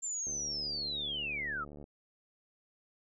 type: linear sweep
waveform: sine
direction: down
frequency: 7340 to 1220 Hz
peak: -34 dBFS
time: 0.02-1.65 s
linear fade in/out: 20 ms
type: click train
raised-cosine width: 2 ms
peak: -36 dBFS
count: 116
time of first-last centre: 0.27-1.841 s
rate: 73.2 Hz
effects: none